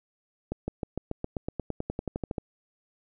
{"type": "accelerating click train", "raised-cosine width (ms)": 2, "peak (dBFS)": -17, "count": 18, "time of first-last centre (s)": [0.52, 2.382], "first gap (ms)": 160, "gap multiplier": 0.95, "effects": []}